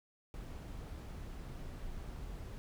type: noise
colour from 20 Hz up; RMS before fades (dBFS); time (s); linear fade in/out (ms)
brown; -45; 0.34-2.58; 0
effects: none